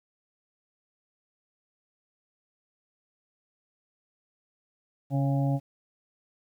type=harmonic tone with a mistuned harmonic; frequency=138.59 Hz; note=C#3; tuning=in tune; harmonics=1 / 2 / 4 / 5 / 6; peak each=-24 / -30 / -36 / -38 / -40 dBFS; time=5.1-5.6 s; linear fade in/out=50 ms; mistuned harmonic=6; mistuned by=-30 cents; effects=10-bit